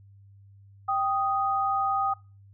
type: tone pair together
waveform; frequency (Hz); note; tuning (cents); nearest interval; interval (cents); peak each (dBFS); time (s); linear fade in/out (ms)
sine; 784 / 1244.5; G5 / D#6; 0 / 0; minor sixth; 800; -26; 0.88-2.14; 10
effects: noise-tail reverb RT60 0.3 s tail -22 dB re dry + added 99 Hz sine -50 dBFS peak until 2.53 s